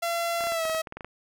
sawtooth tone with pitch glide, 680 to 642.2 Hz, F5 to E5, -46 to -45 cents, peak -22 dBFS, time 0.02-0.82 s, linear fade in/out 10 ms, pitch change -99 cents, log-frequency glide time 0.48-0.66 s
clicks, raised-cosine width 0.5 ms, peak -23 dBFS, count 12, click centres 0.408 / 0.439 / 0.47 / 0.521 / 0.653 / 0.697 / 0.748 / 0.872 / 0.924 / 0.97 / 1.008 / 1.046 s
effects none

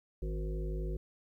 harmonic tone with a mistuned harmonic, 51.91 Hz, G#1, in tune, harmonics 1 / 3 / 5 / 7 / 9 / 10, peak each -34 / -42 / -53 / -43 / -49 / -52 dBFS, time 0.22-0.97 s, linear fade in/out 5 ms, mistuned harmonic 7, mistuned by +19 cents, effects 12-bit

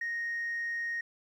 sine tone, 1864.7 Hz, A#6, in tune, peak -30 dBFS, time 0.01-1.01 s, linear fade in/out 5 ms, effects tanh soft clip ceiling -29 dBFS + 11-bit

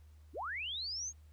sine linear sweep, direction up, 209.1 to 6645 Hz, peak -37 dBFS, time 0.33-1.13 s, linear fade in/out 50 ms, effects added 76 Hz sine -55 dBFS peak until 1.32 s + pink hiss -73 dBFS RMS until 1.32 s

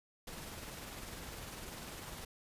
pink noise with tremolo, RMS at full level -45 dBFS, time 0.27-2.25 s, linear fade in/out 5 ms, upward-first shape triangle, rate 20 Hz, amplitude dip 40%, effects resampled to 32000 Hz

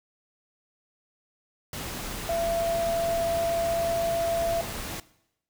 sine tone in noise, 673 Hz, E5, 36 cents sharp, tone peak -25 dBFS, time 2.29-4.61 s, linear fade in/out 2 ms, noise pink, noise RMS -35 dBFS, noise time 1.73-5 s, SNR +7 dB, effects noise-tail reverb RT60 0.8 s tail -19 dB re dry

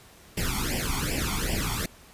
pink noise with flanger, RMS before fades -28 dBFS, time 0.37-1.86 s, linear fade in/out 5 ms, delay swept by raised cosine 0.38 to 0.92 ms, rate 2.6 Hz, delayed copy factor +1, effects pink hiss -52 dBFS RMS until 2.13 s + resampled to 32000 Hz

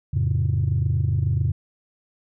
sine chord, F augmented, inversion none, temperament just, 87.31 / 109.13 / 136.42 Hz, F2 / A2 / C#3, 0 / -14 / -27 cents, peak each -22 dBFS, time 0.13-1.52 s, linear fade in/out 10 ms, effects tanh soft clip ceiling -13 dBFS

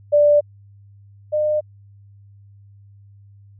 sine tone pair in turn, 588 / 605.9 Hz, D5 / D#5, +2 / -46 cents, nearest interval minor second, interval 52 cents, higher second, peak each -10 / -16 dBFS, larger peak first, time 0.12-0.41 / 1.32-1.61 s, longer neither, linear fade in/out 20 ms, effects added 100 Hz sine -44 dBFS peak until 3.59 s

